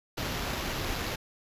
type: noise with sample-and-hold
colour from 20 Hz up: pink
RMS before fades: -33 dBFS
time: 0.17-1.16 s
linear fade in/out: 10 ms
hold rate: 8820 Hz
effects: resampled to 32000 Hz